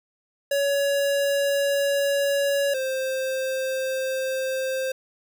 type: tone pair in turn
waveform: square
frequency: 562 / 525.4 Hz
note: C#5 / C5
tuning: +24 / +7 cents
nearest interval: minor second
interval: 117 cents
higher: first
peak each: -21 / -25 dBFS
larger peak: first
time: 0.51-2.74 / 2.74-4.92 s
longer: first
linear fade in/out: 5 ms
effects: 10-bit